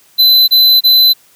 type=tone bursts; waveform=square; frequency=4028 Hz; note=B7; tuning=33 cents sharp; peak=-5 dBFS; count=3; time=0.18-1.136 s; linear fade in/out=20 ms; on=300 ms; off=28 ms; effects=white hiss -48 dBFS RMS until 1.35 s + high-pass 80 Hz 12 dB/octave